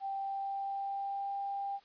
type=tone with pitch glide; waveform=sine; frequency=784 to 795.4 Hz; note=G5 to G5; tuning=0 to +25 cents; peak=-34 dBFS; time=0-1.8 s; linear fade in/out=50 ms; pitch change=+25 cents; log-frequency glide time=0.16-1.35 s; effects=white hiss -64 dBFS RMS until 1.84 s + resampled to 11025 Hz